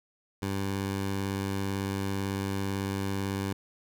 15% pulse tone, 98 Hz, G2, in tune, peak -23 dBFS, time 0.42-3.53 s, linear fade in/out 5 ms, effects none

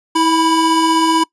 square tone pair together, 324 / 987.8 Hz, E4 / B5, -30 / 0 cents, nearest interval octave + perfect fifth, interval 1930 cents, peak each -15 dBFS, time 0.15-1.24 s, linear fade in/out 10 ms, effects noise-tail reverb RT60 0.1 s tail -23 dB re dry + resampled to 24000 Hz

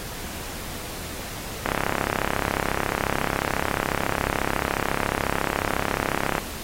click train, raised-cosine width 0.5 ms, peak -7 dBFS, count 162, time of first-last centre 1.66-6.381 s, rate 34.1 Hz, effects pink hiss -35 dBFS RMS until 6.63 s + AAC 48 kbps

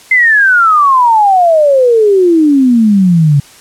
sine exponential sweep, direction down, 2093 to 138.59 Hz, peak -4 dBFS, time 0.11-3.4 s, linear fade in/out 5 ms, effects white hiss -38 dBFS RMS until 3.6 s + low-pass 10000 Hz 12 dB/octave

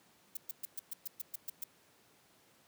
violet noise bursts, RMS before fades -39 dBFS, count 10, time 0.35-1.64 s, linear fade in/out 5 ms, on 21 ms, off 120 ms, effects pink hiss -66 dBFS RMS until 2.67 s + high-pass 150 Hz 12 dB/octave

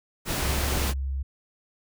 pink noise, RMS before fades -28 dBFS, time 0.25-0.94 s, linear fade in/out 50 ms
sine tone with pitch glide, 69.3 to 67.37 Hz, C#2 to C#2, 0 to -49 cents, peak -26 dBFS, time 0.41-1.23 s, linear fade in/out 10 ms, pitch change -49 cents, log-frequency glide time 0.64-0.91 s
effects none

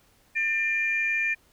sine tone pair together, 1796.9 / 2391 Hz, A6 / D7, +36 / +30 cents, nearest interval perfect fourth, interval 494 cents, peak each -27 / -24 dBFS, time 0.35-1.35 s, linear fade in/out 20 ms, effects tanh soft clip ceiling -15 dBFS + pink hiss -62 dBFS RMS until 1.52 s

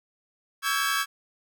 sawtooth tone cluster, 1128 / 1315 / 1592 / 1663 Hz, C#6 / E6 / G6 / G#6, +30 / -5 / +26 / +2 cents, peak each -26 dBFS, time 0.62-1.06 s, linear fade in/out 50 ms, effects none

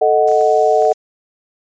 sine chord, D# diminished, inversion second, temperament equal, 440 / 622.3 / 740 Hz, A4 / D#5 / F#5, 0 / 0 / 0 cents, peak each -14 dBFS, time 0.01-0.93 s, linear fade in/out 10 ms
violet noise, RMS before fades -30 dBFS, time 0.27-0.94 s, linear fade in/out 5 ms
clicks, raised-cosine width 0.5 ms, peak -23 dBFS, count 6, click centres 0.286 / 0.316 / 0.411 / 0.822 / 0.852 / 0.917 s
effects resampled to 16000 Hz

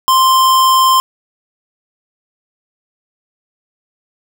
square tone, 1046.5 Hz, C6, in tune, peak -8 dBFS, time 0.08-1 s, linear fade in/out 0 ms, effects none

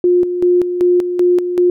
sine tone with tremolo, 356 Hz, F4, 33 cents sharp, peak -8 dBFS, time 0.04-1.7 s, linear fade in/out 2 ms, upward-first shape square, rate 2.6 Hz, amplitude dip 60%, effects none

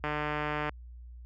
click train, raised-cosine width 0.5 ms, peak -17 dBFS, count 99, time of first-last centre 0.04-0.693 s, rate 150 Hz, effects added 60 Hz sine -41 dBFS peak until 1.25 s + high-pass 60 Hz 12 dB/octave

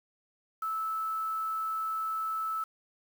sine tone with quantisation, 1310 Hz, E6, 11 cents flat, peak -30 dBFS, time 0.62-2.64 s, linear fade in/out 5 ms, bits 8, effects none

